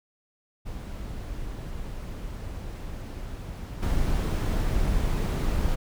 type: noise with level steps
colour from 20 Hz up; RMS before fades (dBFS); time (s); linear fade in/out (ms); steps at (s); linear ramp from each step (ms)
brown; -35 / -25; 0.65-5.76; 20; 3.82; 10
effects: none